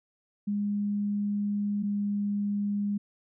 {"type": "tone pair in turn", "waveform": "sine", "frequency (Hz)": [204.8, 203.9], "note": ["G#3", "G#3"], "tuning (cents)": [-24, -32], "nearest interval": "unison", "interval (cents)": 8, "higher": "first", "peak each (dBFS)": -26, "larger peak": "neither", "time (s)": [[0.47, 1.83], [1.83, 2.98]], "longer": "first", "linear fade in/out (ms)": 10, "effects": []}